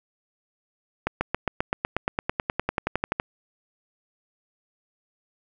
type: accelerating click train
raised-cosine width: 0.5 ms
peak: -8 dBFS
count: 21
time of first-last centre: 1.07-3.199 s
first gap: 140 ms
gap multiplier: 0.97
effects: none